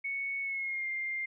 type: tone with pitch glide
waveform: sine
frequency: 2216 to 2107 Hz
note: C#7 to C7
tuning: -1 to +12 cents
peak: -32 dBFS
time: 0.04-1.26 s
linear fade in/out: 10 ms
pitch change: -87 cents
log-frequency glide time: 0.41-0.88 s
effects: none